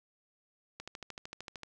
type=click train; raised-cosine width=0.2 ms; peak=-25 dBFS; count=12; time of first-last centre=0.8-1.633 s; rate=13.2 Hz; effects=none